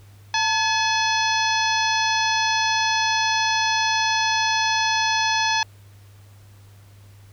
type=harmonic tone with a mistuned harmonic; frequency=853 Hz; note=G#5; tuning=46 cents sharp; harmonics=1 / 2 / 3 / 4 / 5 / 6 / 7; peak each=-22 / -25 / -27 / -28 / -29 / -30 / -30 dBFS; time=0.34-5.63 s; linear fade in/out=2 ms; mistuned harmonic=1; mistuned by=+75 cents; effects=added 100 Hz sine -45 dBFS peak until 7.32 s + pink hiss -56 dBFS RMS until 7.32 s